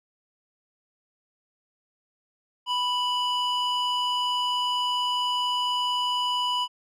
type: tone with band-pass filter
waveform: square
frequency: 987.8 Hz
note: B5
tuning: in tune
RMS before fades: -26 dBFS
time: 2.66-6.68 s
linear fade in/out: 50 ms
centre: 2200 Hz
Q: 5.9
effects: none